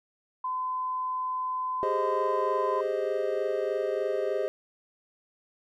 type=tone; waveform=sine; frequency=1020 Hz; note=C6; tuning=44 cents flat; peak=-28 dBFS; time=0.44-2.81 s; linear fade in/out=5 ms
type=chord; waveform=triangle; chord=Ab major seventh; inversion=third; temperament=equal; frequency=392 / 415.3 / 523.3 / 622.3 Hz; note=G4 / Ab4 / C5 / Eb5; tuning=0 / 0 / 0 / 0 cents; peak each=-30 dBFS; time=1.83-4.48 s; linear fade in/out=0 ms
effects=none